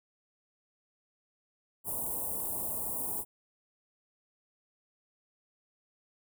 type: band-stop noise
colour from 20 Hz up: white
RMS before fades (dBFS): -35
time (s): 1.84-3.25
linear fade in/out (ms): 50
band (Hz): 1000 to 8600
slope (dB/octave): 48
effects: none